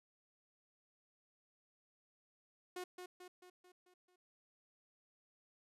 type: tone with echo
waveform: sawtooth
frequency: 362 Hz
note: F#4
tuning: 38 cents flat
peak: -39 dBFS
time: 2.76-2.84 s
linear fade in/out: 5 ms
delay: 220 ms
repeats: 6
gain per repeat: -5 dB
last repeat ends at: 4.16 s
effects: resampled to 32000 Hz